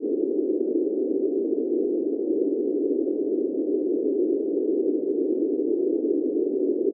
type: band-pass noise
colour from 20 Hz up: white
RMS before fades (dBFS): -24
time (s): 0-6.93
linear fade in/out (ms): 50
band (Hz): 290 to 420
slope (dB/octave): 48
effects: none